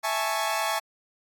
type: chord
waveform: sawtooth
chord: A major seventh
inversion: second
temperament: equal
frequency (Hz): 659.3 / 830.6 / 880 / 1108.7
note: E5 / G#5 / A5 / C#6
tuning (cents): 0 / 0 / 0 / 0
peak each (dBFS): -27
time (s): 0.03-0.8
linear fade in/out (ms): 20
effects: AAC 64 kbps